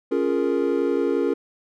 triangle chord, Bb minor seventh, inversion first, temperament equal, 277.2 / 349.2 / 415.3 / 466.2 Hz, Db4 / F4 / Ab4 / Bb4, 0 / 0 / 0 / 0 cents, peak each -23 dBFS, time 0.11-1.34 s, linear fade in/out 10 ms, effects none

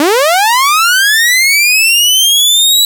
sawtooth linear sweep, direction up, 275.8 to 3951 Hz, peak -3 dBFS, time 0-2.85 s, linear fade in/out 2 ms, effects none

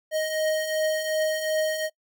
square beating tone pair, 622.3 / 625 Hz, D#5 / D#5, 0 / +8 cents, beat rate 2.7 Hz, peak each -32 / -25 dBFS, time 0.11-1.9 s, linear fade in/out 50 ms, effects noise-tail reverb RT60 0.1 s tail -23 dB re dry

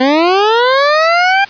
20% pulse linear sweep, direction up, 250 to 804 Hz, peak -3 dBFS, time 0-1.45 s, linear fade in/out 10 ms, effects white hiss -34 dBFS RMS until 1.49 s + resampled to 11025 Hz

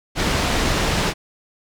pink low-pass noise, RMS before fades -20 dBFS, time 0.15-1.14 s, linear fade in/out 50 ms, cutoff 5900 Hz, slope 12 dB/octave, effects none

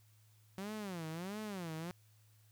sawtooth tone with vibrato, 185 Hz, F#3, in tune, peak -37 dBFS, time 0.58-1.91 s, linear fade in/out 0 ms, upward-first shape sine, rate 1.5 Hz, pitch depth 270 cents each way, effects added 107 Hz sine -64 dBFS peak until 2.51 s + white hiss -72 dBFS RMS until 2.51 s

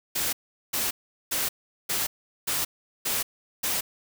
white noise bursts, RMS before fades -27 dBFS, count 7, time 0.15-3.81 s, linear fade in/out 10 ms, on 180 ms, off 400 ms, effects none

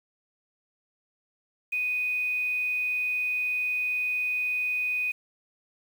sine tone with quantisation, 2489 Hz, D#7, in tune, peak -25 dBFS, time 1.72-5.12 s, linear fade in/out 10 ms, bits 8, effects none

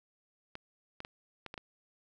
clicks, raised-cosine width 0.3 ms, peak -26 dBFS, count 6, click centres 0.554 / 1.004 / 1.049 / 1.463 / 1.541 / 1.578 s, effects none

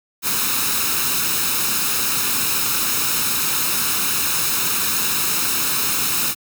white noise with comb filter, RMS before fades -20 dBFS, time 0.22-6.35 s, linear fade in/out 50 ms, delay 0.76 ms, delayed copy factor +0.6, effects high-pass 100 Hz 12 dB/octave

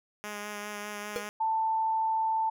5% pulse tone with vibrato, 207.7 Hz, G#3, in tune, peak -25 dBFS, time 0.24-1.29 s, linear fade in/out 0 ms, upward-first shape sine, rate 5 Hz, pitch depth 15 cents each way
square tone with exponential decay, 478 Hz, A#4, 43 cents sharp, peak -27 dBFS, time 1.16-1.27 s, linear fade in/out 0 ms, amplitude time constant 22 ms
sine tone, 887 Hz, A5, 14 cents sharp, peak -25 dBFS, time 1.4-2.5 s, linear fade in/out 10 ms
effects none

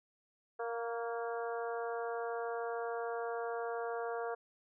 harmonic tone with a mistuned harmonic, 233.1 Hz, A#3, in tune, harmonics 2 / 3 / 4 / 5 / 6 / 7, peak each -38 / -41 / -47 / -47 / -47 / -51 dBFS, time 0.59-4.35 s, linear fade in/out 10 ms, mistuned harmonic 5, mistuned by -29 cents, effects none

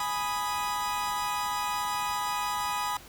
40% pulse chord, G# minor, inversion none, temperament equal, 830.6 / 987.8 / 1244.5 Hz, G#5 / B5 / D#6, 0 / 0 / 0 cents, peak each -33 / -31 / -33 dBFS, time 0-2.97 s, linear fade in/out 2 ms, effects pink hiss -49 dBFS RMS until 3.08 s

